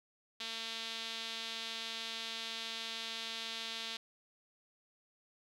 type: tone with band-pass filter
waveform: sawtooth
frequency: 226.3 Hz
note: A3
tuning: 49 cents sharp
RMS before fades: -42 dBFS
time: 0.4-3.97 s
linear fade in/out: 5 ms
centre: 3700 Hz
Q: 2.7
effects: none